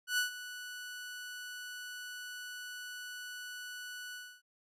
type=tone with ADSR envelope; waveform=sawtooth; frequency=1480 Hz; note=F#6; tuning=in tune; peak=-24 dBFS; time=0.07-4.42 s; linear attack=110 ms; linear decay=120 ms; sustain=-15 dB; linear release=280 ms; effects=resampled to 32000 Hz